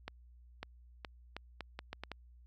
accelerating click train, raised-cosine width 0.3 ms, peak -25 dBFS, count 9, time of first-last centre 0.08-2.117 s, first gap 550 ms, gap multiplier 0.76, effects added 60 Hz sine -56 dBFS peak until 2.46 s

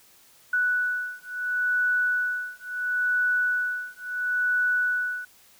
sine beating tone pair, 1480 / 1480.73 Hz, F#6 / F#6, 0 / +1 cents, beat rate 0.73 Hz, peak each -26 dBFS, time 0.53-5.25 s, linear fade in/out 5 ms, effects white hiss -56 dBFS RMS until 5.59 s

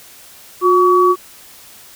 sine tone pair together, 360.5 / 1134 Hz, F#4 / C#6, -45 / +39 cents, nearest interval octave + minor sixth, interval 1984 cents, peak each -11 dBFS, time 0.61-1.16 s, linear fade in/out 50 ms, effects white hiss -41 dBFS RMS until 1.95 s

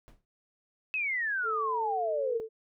brown noise with exponential decay, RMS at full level -45 dBFS, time 0.08-0.25 s, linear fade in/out 0 ms, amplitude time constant 36 ms
sine exponential sweep, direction down, 2616 to 444.4 Hz, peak -28 dBFS, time 0.94-2.4 s, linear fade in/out 0 ms
sine tone with pitch glide, 440 to 443.3 Hz, A4 to A4, 0 to +13 cents, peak -34 dBFS, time 1.43-2.49 s, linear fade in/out 50 ms, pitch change +13 cents, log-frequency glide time 1.65-1.78 s
effects none

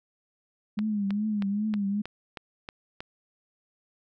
sine tone with vibrato, 206.6 Hz, G#3, 9 cents flat, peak -25 dBFS, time 0.77-2.02 s, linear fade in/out 10 ms, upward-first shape triangle, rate 2.5 Hz, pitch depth 97 cents each way
click train, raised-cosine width 0.3 ms, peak -21 dBFS, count 8, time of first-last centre 0.79-3.005 s, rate 3.16 Hz
effects none

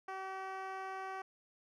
10% pulse tone with band-pass filter, 381.9 Hz, G4, 45 cents flat, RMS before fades -43 dBFS, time 0.08-1.22 s, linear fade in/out 5 ms, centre 790 Hz, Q 1, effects none

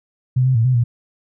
sine tone with pitch steps, 127.4 / 130.2 / 113.5 / 128.1 / 118.9 Hz, C3 / C3 / A#2 / C3 / A#2, -46 / -8 / -46 / -36 / +35 cents, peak -12 dBFS, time 0.36-0.84 s, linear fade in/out 10 ms, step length 96 ms, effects none

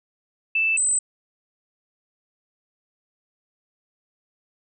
sine tone pair in turn, 2643 / 8077 Hz, E7 / B8, +4 / +38 cents, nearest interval octave + perfect fifth, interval 1934 cents, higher second, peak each -18 dBFS, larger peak neither, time 0.55-0.77 / 0.77-0.99 s, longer neither, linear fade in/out 5 ms, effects none

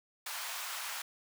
pink high-pass noise, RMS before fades -40 dBFS, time 0.26-1.02 s, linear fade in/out 5 ms, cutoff 860 Hz, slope 24 dB/octave, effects none

